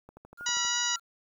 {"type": "click train", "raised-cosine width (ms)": 1, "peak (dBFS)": -34, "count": 8, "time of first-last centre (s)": [0.09, 0.65], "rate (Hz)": 12.5}
{"type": "tone with vibrato", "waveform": "sine", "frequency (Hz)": 1400, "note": "F6", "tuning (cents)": 4, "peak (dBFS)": -37, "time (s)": [0.37, 1], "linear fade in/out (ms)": 50, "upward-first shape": "sine", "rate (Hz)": 2.9, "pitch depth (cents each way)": 37}
{"type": "harmonic tone", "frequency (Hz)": 970, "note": "B5", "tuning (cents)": -31, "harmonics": [1, 2, 3, 4, 5, 6, 7], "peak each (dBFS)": [-38, -36, -34, -34, -36, -33, -33], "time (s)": [0.46, 0.96], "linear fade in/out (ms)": 5}
{"effects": ["10-bit"]}